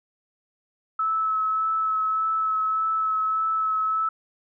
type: tone with vibrato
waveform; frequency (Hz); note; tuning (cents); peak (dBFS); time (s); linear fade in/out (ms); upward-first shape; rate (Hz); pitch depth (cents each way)
sine; 1300; E6; -24; -21; 0.99-4.09; 5; sine; 1.7; 13
effects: none

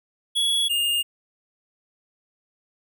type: tone pair in turn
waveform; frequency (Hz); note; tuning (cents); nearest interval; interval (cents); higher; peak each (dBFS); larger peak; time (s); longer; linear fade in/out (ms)
square; 3365 / 2827; G#7 / F7; +22 / +20; minor third; 302; first; -20 / -21; first; 0.35-0.69 / 0.69-1.03; neither; 20
effects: none

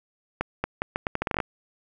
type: accelerating click train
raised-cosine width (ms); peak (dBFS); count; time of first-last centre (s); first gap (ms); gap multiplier
0.5; -10; 13; 0.41-1.402; 230; 0.78
effects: none

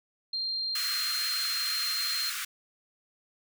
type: tone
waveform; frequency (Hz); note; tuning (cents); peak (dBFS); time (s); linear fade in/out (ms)
sine; 4186; C8; 0; -29; 0.33-2.3; 5
type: high-pass noise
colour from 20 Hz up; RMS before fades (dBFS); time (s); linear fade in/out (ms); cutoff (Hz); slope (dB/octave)
pink; -35; 0.75-2.45; 5; 1200; 96
effects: none

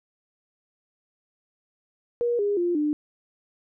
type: tone with pitch steps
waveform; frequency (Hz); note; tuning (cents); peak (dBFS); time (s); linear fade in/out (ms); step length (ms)
sine; 477.1 / 408.2 / 349.3 / 298.8; A#4 / G#4 / F4 / D4; +40 / -30 / 0 / +30; -21; 2.21-2.93; 0; 180
effects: none

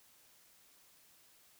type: silence
effects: white hiss -65 dBFS RMS until 1.59 s

